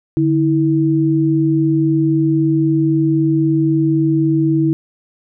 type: tone pair together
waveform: sine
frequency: 147.12 / 323.3 Hz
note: D3 / E4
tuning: +3 / -34 cents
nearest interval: octave + major second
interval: 1363 cents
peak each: -16 / -13 dBFS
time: 0.17-4.73 s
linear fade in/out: 0 ms
effects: none